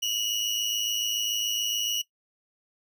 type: tone pair together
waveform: 30% pulse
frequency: 2853 / 2960 Hz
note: F7 / F#7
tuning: +36 / 0 cents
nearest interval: minor second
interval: 64 cents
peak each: -26 dBFS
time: 0.02-2.02 s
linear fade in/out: 10 ms
effects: noise-tail reverb RT60 0.1 s tail -18 dB re dry